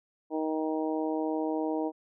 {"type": "harmonic tone", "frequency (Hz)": 157.1, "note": "D#3", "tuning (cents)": 17, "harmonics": [2, 3, 4, 5, 6], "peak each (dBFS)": [-30, -34, -36, -38, -40], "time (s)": [0.3, 1.92], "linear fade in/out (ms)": 50, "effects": []}